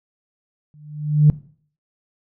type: tone with exponential growth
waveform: sine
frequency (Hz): 150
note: D3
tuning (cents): +37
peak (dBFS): -5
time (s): 0.74-1.3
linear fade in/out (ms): 0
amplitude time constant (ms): 120
effects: noise-tail reverb RT60 0.5 s tail -19 dB re dry + tanh soft clip ceiling -2 dBFS